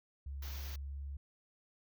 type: tone with pitch glide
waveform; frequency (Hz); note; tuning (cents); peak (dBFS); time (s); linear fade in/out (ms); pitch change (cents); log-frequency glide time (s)
sine; 69.3 to 69.94; C#2 to C#2; 0 to +16; -40; 0.26-1.17; 5; +16; 0.78-1.01
type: band-stop noise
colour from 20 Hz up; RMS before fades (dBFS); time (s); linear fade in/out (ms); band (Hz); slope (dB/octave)
white; -50; 0.42-0.76; 5; 6600 to 13000; 96
effects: none